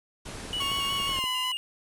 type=low-pass noise; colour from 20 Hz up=pink; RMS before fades=-40 dBFS; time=0.25-1.2 s; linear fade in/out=10 ms; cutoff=11000 Hz; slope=96 dB/octave
type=clicks; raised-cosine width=2 ms; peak=-27 dBFS; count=12; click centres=0.288 / 0.355 / 0.453 / 0.508 / 0.567 / 0.622 / 0.717 / 0.787 / 1.001 / 1.093 / 1.188 / 1.24 s
type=tone with vibrato; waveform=triangle; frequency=2889 Hz; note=F#7; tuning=42 cents flat; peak=-27 dBFS; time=0.53-1.57 s; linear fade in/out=0 ms; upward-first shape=square; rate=5.5 Hz; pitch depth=33 cents each way
type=tone with pitch glide; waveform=sawtooth; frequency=1108.7 to 1016.7 Hz; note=C#6 to B5; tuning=0 to +50 cents; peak=-27 dBFS; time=0.6-1.52 s; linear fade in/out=5 ms; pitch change=-150 cents; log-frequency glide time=1.08-1.27 s
effects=none